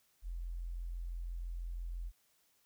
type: tone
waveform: sine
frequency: 43 Hz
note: F1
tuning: 26 cents flat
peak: -38 dBFS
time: 0.22-2.12 s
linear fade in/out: 50 ms
effects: white hiss -73 dBFS RMS until 2.65 s